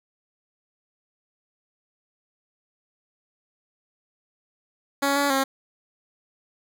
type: tone with pitch steps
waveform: 10% pulse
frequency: 279.4 / 283.5 / 269.4 Hz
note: C#4 / C#4 / C#4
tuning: +14 / +39 / -49 cents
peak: -12 dBFS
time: 5.02-5.44 s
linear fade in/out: 10 ms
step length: 140 ms
effects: none